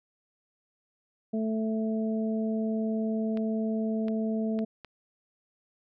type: harmonic tone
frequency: 220.1 Hz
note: A3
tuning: 1 cent sharp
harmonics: 1 / 2 / 3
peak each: -27 / -35 / -37 dBFS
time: 1.33-4.65 s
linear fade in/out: 10 ms
type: clicks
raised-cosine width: 0.3 ms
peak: -27 dBFS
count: 4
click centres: 3.373 / 4.083 / 4.59 / 4.847 s
effects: none